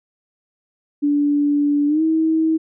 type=tone with pitch glide; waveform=sine; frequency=290 to 319.9 Hz; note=D4 to D#4; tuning=-22 to +48 cents; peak=-14 dBFS; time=1.02-2.58 s; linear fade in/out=20 ms; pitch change=+170 cents; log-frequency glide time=1.87-2.02 s; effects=none